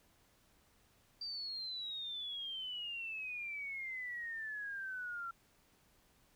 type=exponential sweep; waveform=sine; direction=down; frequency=4699 to 1356 Hz; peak=-40 dBFS; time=1.21-5.31 s; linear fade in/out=5 ms; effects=pink hiss -70 dBFS RMS until 6.35 s